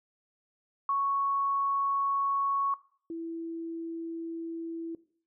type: tone pair in turn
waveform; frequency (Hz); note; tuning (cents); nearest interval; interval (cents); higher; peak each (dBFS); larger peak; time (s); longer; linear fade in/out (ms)
sine; 1108.7 / 330.8; C#6 / E4; 0 / +6; octave + major sixth; 2094; first; -25 / -34; first; 0.89-2.74 / 3.1-4.95; neither; 2
effects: noise-tail reverb RT60 0.5 s tail -19 dB re dry